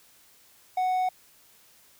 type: tone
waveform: triangle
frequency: 740 Hz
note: F#5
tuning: in tune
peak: -21 dBFS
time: 0.77-1.09 s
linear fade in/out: 5 ms
effects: white hiss -58 dBFS RMS until 1.99 s